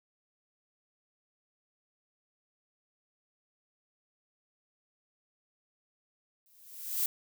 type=noise with exponential growth; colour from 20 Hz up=violet; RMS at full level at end=-27 dBFS; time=6.46-7.06 s; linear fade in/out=2 ms; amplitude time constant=130 ms; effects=none